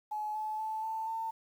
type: tone with pitch steps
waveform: sine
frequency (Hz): 850 / 861.9 / 873.9 / 886.1 / 898.5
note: G#5 / A5 / A5 / A5 / A5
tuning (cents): +40 / -36 / -12 / +12 / +36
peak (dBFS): -33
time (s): 0.11-1.31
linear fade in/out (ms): 10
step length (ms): 240
effects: 10-bit